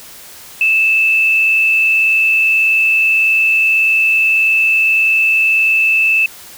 sine tone with frequency modulation, 2630 Hz, E7, 5 cents flat, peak -9 dBFS, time 0.61-6.26 s, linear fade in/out 2 ms, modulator 81.7 Hz, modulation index 0.54, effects white hiss -36 dBFS RMS until 6.57 s

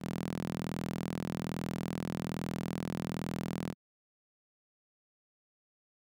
sawtooth tone with high-pass filter, 41.2 Hz, E1, in tune, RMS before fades -37 dBFS, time 0-3.75 s, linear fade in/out 50 ms, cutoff 180 Hz, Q 2.5, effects none

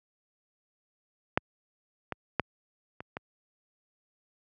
clicks, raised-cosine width 0.5 ms, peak -7 / -17 / -9 / -24 / -20 dBFS, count 5, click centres 1.375 / 2.123 / 2.397 / 3.005 / 3.169 s, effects high-pass 80 Hz 12 dB/octave

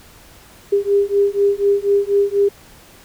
sine beating tone pair, 400 / 404.1 Hz, G4 / G#4, +35 / -47 cents, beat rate 4.1 Hz, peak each -16 dBFS, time 0.72-2.49 s, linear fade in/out 10 ms, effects pink hiss -45 dBFS RMS until 3.04 s

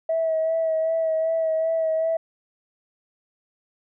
sine tone with vibrato, 646 Hz, E5, 35 cents flat, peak -19 dBFS, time 0.09-2.17 s, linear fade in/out 5 ms, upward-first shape sine, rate 2.6 Hz, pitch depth 24 cents each way, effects tanh soft clip ceiling -15 dBFS

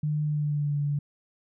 sine tone with pitch glide, 150.6 to 144.72 Hz, D3 to D3, +44 to -25 cents, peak -24 dBFS, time 0.03-0.99 s, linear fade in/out 5 ms, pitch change -69 cents, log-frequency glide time 0.23-0.78 s, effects none

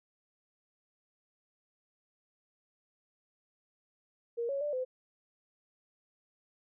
sine tone with pitch steps, 469.2 / 555 / 589 / 511 Hz, A#4 / C#5 / D5 / C5, +11 / +2 / +5 / -41 cents, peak -31 dBFS, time 4.37-4.85 s, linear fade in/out 20 ms, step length 120 ms, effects none

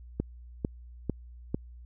click train, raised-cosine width 3 ms, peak -15 dBFS, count 4, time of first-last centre 0.2-1.545 s, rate 2.23 Hz, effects added 60 Hz sine -45 dBFS peak until 1.85 s

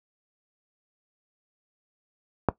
click, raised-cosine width 1 ms, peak -5 dBFS, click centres 2.487 s, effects noise-tail reverb RT60 0.1 s tail -17 dB re dry + high-pass 60 Hz 12 dB/octave

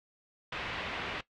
white low-pass noise, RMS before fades -38 dBFS, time 0.52-1.21 s, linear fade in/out 5 ms, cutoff 3000 Hz, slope 24 dB/octave, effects noise-tail reverb RT60 0.1 s tail -17 dB re dry

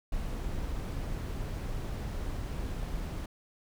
brown noise, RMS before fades -35 dBFS, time 0.12-3.26 s, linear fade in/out 5 ms, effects none

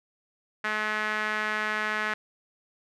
sawtooth tone with band-pass filter, 213.7 Hz, G#3, 50 cents sharp, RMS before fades -29 dBFS, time 0.64-2.14 s, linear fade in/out 5 ms, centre 1700 Hz, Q 2.7, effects none

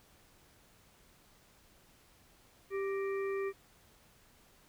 harmonic tone with a mistuned harmonic, 392.2 Hz, G4, 1 cent sharp, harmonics 1 / 3 / 5 / 6, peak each -33 / -45 / -47 / -49 dBFS, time 2.7-3.53 s, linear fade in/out 50 ms, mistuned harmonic 5, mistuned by -83 cents, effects pink hiss -64 dBFS RMS until 4.68 s

